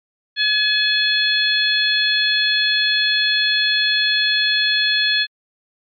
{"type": "harmonic tone", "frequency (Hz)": 850, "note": "G#5", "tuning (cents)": 40, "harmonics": [2, 3, 4, 5], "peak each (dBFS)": [-19, -24, -19, -20], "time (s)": [0.36, 5.27], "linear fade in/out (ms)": 50, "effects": ["MP3 64 kbps"]}